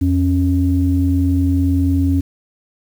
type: tone pair together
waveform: sine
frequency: 85.35 / 274.2 Hz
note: F2 / C#4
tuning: -39 / -19 cents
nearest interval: octave + minor sixth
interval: 2020 cents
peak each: -14 / -15 dBFS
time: 0.01-2.21 s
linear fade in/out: 10 ms
effects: tanh soft clip ceiling -4 dBFS + 7-bit